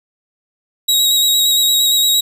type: tone with vibrato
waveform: sawtooth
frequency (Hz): 3822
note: A#7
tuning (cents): +43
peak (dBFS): -8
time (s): 0.88-2.21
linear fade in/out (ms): 10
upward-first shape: square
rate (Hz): 8.7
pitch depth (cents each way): 15
effects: none